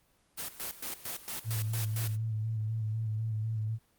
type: noise with tremolo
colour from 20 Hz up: white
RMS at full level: -37 dBFS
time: 0.37-2.17 s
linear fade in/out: 20 ms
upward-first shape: square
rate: 4.4 Hz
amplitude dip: 80%
type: tone with vibrato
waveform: sine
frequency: 110 Hz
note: A2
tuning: in tune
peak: -30 dBFS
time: 1.44-3.79 s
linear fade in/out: 50 ms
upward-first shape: square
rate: 4 Hz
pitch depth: 29 cents each way
effects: pink hiss -69 dBFS RMS until 3.98 s + Opus 24 kbps